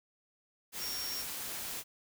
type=tone in noise; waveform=sine; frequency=5550 Hz; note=F8; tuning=12 cents flat; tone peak=-38 dBFS; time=0.78-1.25 s; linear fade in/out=50 ms; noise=white; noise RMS=-40 dBFS; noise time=0.72-1.84 s; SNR=-1 dB; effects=none